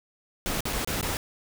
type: noise with dropouts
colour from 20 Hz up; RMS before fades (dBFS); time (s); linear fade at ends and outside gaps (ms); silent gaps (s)
pink; -29; 0.46-1.17; 0; 0.606-0.654 / 0.726-0.73 / 0.847-0.874 / 1.011-1.028
effects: none